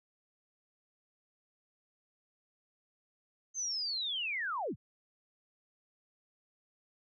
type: linear sweep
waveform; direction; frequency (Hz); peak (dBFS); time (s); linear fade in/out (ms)
sine; down; 6360 to 51.2; -33; 3.54-4.76; 50
effects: none